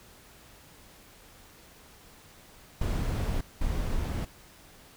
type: noise bursts at uneven times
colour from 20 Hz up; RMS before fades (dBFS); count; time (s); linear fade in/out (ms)
brown; -29; 2; 2.81-3.41 / 3.61-4.25; 5
effects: pink hiss -54 dBFS RMS until 4.96 s